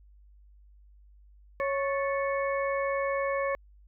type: harmonic tone with a mistuned harmonic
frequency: 552 Hz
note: C#5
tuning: 7 cents flat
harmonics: 1 / 2 / 3 / 4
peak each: -28 / -33 / -37 / -38 dBFS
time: 1.6-3.55 s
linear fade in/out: 0 ms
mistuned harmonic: 3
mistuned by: +96 cents
effects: added 50 Hz sine -53 dBFS peak until 3.87 s